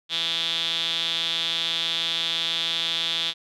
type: tone with band-pass filter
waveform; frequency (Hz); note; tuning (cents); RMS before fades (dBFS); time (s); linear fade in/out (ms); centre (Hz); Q
sawtooth; 166.1; E3; +13; -26; 0.09-3.34; 50; 3500; 8.5
effects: none